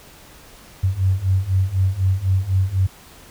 sine beating tone pair, 92.5 / 96.5 Hz, F#2 / G2, 0 / -27 cents, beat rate 4 Hz, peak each -20 / -18 dBFS, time 0.83-2.87 s, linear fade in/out 10 ms, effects pink hiss -45 dBFS RMS until 3.3 s

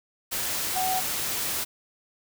sine tone in noise, 749 Hz, F#5, 21 cents sharp, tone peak -25 dBFS, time 0.75-1.01 s, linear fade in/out 20 ms, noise white, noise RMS -29 dBFS, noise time 0.31-1.65 s, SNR +1 dB, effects none

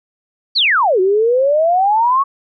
sine exponential two-way sweep, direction down then up, 4700 to 363.3 to 1127 Hz, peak -10 dBFS, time 0.55-2.24 s, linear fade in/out 20 ms, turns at 1 s, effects none

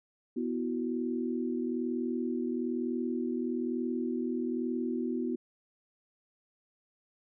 sine chord, B suspended fourth, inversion none, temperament just, 246.9 / 329.3 / 370.4 Hz, B3 / E4 / F#4, 0 / -2 / +2 cents, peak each -32 / -36 / -36 dBFS, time 0.36-5.36 s, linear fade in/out 10 ms, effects none

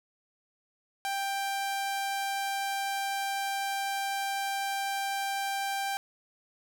sawtooth tone, 788 Hz, G5, 9 cents sharp, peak -26 dBFS, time 1.05-5.97 s, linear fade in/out 0 ms, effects 10-bit

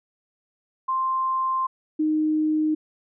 sine tone pair in turn, 1050 / 309.1 Hz, C6 / D#4, +6 / -11 cents, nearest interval octave + major sixth, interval 2117 cents, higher first, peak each -21 / -19 dBFS, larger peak second, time 0.88-1.67 / 1.99-2.75 s, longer first, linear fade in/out 10 ms, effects none

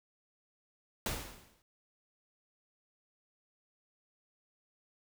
pink noise with exponential decay, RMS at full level -33 dBFS, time 1.06-1.62 s, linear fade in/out 1 ms, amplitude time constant 120 ms, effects none

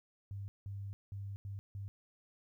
sine tone bursts at uneven times, 99.4 Hz, G2, 25 cents sharp, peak -40 dBFS, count 5, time 0.31-0.48 / 0.66-0.93 / 1.12-1.36 / 1.45-1.59 / 1.75-1.88 s, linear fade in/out 0 ms, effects 13-bit

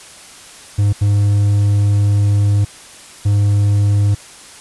triangle tone bursts at uneven times, 102 Hz, G#2, 31 cents flat, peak -8 dBFS, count 3, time 0.78-0.93 / 1.01-2.65 / 3.25-4.15 s, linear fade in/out 10 ms, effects white hiss -38 dBFS RMS until 4.6 s + resampled to 24000 Hz

